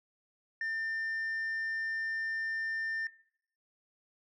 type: tone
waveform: sine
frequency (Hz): 1800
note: A6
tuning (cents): +39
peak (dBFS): -30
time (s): 0.61-3.07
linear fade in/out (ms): 2
effects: noise-tail reverb RT60 0.6 s tail -20 dB re dry + tanh soft clip ceiling -31 dBFS